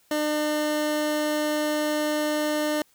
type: tone pair together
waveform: 25% pulse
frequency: 301.8 / 603.6 Hz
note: D4 / D5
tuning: +47 / +47 cents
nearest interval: octave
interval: 1200 cents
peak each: -21 / -29 dBFS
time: 0.11-2.82 s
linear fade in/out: 2 ms
effects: white hiss -62 dBFS RMS until 2.94 s